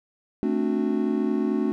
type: chord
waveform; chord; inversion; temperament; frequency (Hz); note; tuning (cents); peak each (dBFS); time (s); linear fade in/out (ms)
triangle; D dominant seventh; second; just; 220.2 / 264.3 / 293.7 / 367.1; A3 / C4 / D4 / F#4; +2 / +18 / 0 / -14; -24 / -26 / -25 / -26; 0.43-1.72; 0
effects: none